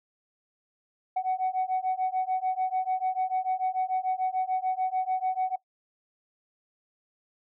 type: beating tone pair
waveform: sine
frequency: 744 / 750.8 Hz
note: F#5 / F#5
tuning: +9 / +25 cents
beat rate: 6.8 Hz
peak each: -27 dBFS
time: 1.16-5.56 s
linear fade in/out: 10 ms
effects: noise-tail reverb RT60 0.1 s tail -19 dB re dry + tanh soft clip ceiling -21 dBFS